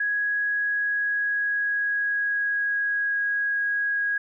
sine tone with pitch glide, 1664 to 1649.6 Hz, G#6 to G#6, +3 to -12 cents, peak -22 dBFS, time 0-4.18 s, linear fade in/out 5 ms, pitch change -15 cents, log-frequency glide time 0.51-3.01 s, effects none

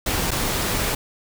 pink noise with dropouts, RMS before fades -23 dBFS, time 0.06-0.95 s, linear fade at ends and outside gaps 5 ms, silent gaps 0.308-0.314 s, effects none

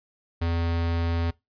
square tone, 84.2 Hz, E2, 37 cents sharp, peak -24 dBFS, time 0.41-1.31 s, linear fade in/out 10 ms, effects noise-tail reverb RT60 0.2 s tail -22 dB re dry + resampled to 11025 Hz

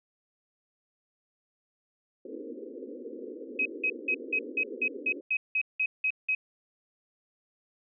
white band-pass noise, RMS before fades -41 dBFS, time 2.25-5.21 s, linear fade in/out 5 ms, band 240 to 510 Hz, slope 96 dB/octave
sine tone bursts, 2538 Hz, D#7, 34 cents sharp, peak -24 dBFS, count 12, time 3.59-6.35 s, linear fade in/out 5 ms, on 65 ms, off 180 ms
effects none

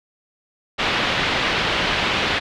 white low-pass noise, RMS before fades -21 dBFS, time 0.78-2.4 s, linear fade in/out 20 ms, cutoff 3500 Hz, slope 24 dB/octave, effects none

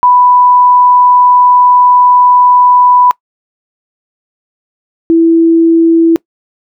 sine tone pair in turn, 990 / 330.4 Hz, B5 / E4, +4 / +4 cents, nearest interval octave + perfect fifth, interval 1900 cents, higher first, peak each -3 dBFS, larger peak neither, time 0.03-3.11 / 5.1-6.16 s, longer first, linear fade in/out 0 ms, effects noise-tail reverb RT60 0.1 s tail -23 dB re dry

